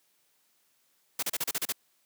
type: noise bursts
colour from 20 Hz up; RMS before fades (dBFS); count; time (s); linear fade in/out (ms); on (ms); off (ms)
white; -30; 8; 1.19-1.724; 5; 37; 34
effects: white hiss -70 dBFS RMS until 2.05 s + high-pass 150 Hz 12 dB/octave